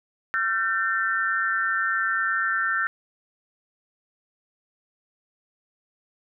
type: tone cluster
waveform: sine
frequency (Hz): 1362 / 1550 / 1799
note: F6 / G6 / A6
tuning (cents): -44 / -20 / +38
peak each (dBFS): -26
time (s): 0.34-2.87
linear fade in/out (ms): 0
effects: none